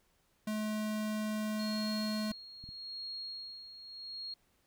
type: tone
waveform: square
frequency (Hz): 214.3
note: A3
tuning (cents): -45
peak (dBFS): -34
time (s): 0.47-2.32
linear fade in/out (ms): 5
type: tone with tremolo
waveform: sine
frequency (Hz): 4282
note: C8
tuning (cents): +39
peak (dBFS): -39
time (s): 1.59-4.34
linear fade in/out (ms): 5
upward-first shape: sine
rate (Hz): 0.81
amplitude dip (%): 65
type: clicks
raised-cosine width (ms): 5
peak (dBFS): -39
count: 3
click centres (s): 2.31 / 2.64 / 2.69
effects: pink hiss -73 dBFS RMS until 4.66 s